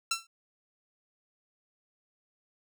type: tone with exponential decay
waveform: 10% pulse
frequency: 1346 Hz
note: E6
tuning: 36 cents sharp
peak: -16 dBFS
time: 0.11-0.27 s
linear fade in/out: 5 ms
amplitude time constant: 33 ms
effects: none